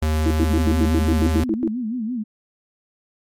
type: tone with pitch glide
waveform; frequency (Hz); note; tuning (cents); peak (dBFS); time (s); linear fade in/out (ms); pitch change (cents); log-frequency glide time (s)
square; 77.78 to 78.91; D#2 to D#2; 0 to +25; -18; 0.02-1.44; 5; +25; 0.14-1.04
type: tone bursts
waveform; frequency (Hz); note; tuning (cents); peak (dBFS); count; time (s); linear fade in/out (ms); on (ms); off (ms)
sine; 325.7; E4; -21; -17; 11; 0.26-1.676; 0; 46; 91
type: tone with vibrato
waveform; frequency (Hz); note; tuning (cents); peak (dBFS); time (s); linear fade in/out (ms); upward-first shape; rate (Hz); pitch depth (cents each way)
sine; 233.1; A#3; 0; -22; 0.39-2.24; 20; sine; 5.9; 160
effects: MP3 96 kbps